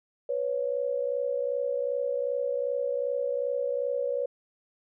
sine tone pair together, 493.9 / 556.5 Hz, B4 / C#5, 0 / +7 cents, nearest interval major second, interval 207 cents, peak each -29 / -29 dBFS, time 0.29-4.26 s, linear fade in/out 5 ms, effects none

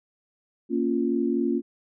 sine chord, Bb minor, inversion none, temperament equal, 233.1 / 277.2 / 349.2 Hz, Bb3 / Db4 / F4, 0 / 0 / 0 cents, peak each -26 dBFS, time 0.69-1.62 s, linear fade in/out 50 ms, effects none

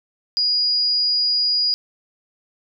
sine tone, 4889 Hz, D#8, 31 cents flat, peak -16 dBFS, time 0.37-1.74 s, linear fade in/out 0 ms, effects none

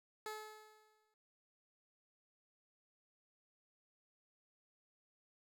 15% pulse tone with exponential decay, 430 Hz, A4, 40 cents flat, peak -35 dBFS, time 0.26-1.14 s, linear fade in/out 1 ms, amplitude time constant 190 ms, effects none

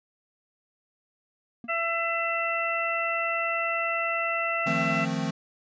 triangle tone with exponential decay, 234.5 Hz, A#3, 11 cents sharp, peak -32 dBFS, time 1.64-1.73 s, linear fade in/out 2 ms, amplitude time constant 19 ms
harmonic tone, 670 Hz, E5, 28 cents sharp, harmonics 1 / 2 / 3 / 4, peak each -31 / -30 / -31 / -30 dBFS, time 1.68-5.06 s, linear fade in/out 20 ms
square chord, F dominant seventh, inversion third, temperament equal, 155.56 / 174.61 / 220 / 261.6 Hz, Eb3 / F3 / A3 / C4, 0 / 0 / 0 / 0 cents, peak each -33 dBFS, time 4.66-5.31 s, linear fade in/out 10 ms
effects resampled to 16000 Hz

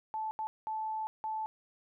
sine tone bursts at uneven times, 873 Hz, A5, 14 cents flat, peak -33 dBFS, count 4, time 0.14-0.31 / 0.39-0.47 / 0.67-1.07 / 1.24-1.46 s, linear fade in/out 0 ms, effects none

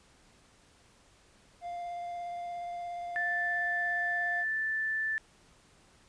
triangle tone with vibrato, 698.5 Hz, F5, in tune, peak -34 dBFS, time 1.61-4.45 s, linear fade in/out 50 ms, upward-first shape sine, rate 17 Hz, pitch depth 10 cents each way
sine tone, 1761 Hz, A6, 1 cent sharp, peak -29 dBFS, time 3.16-5.18 s, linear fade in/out 0 ms
effects pink hiss -62 dBFS RMS until 6.08 s + resampled to 22050 Hz

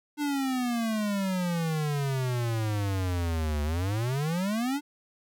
square exponential two-way sweep, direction down then up, 298.8 to 72.8 to 298.8 Hz, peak -27 dBFS, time 0.17-4.81 s, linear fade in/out 50 ms, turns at 3.63 s, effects none

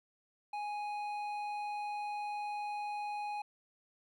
sine tone with hard clipping, 830.6 Hz, G#5, in tune, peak -38 dBFS, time 0.53-3.42 s, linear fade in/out 5 ms, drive 8 dB, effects none

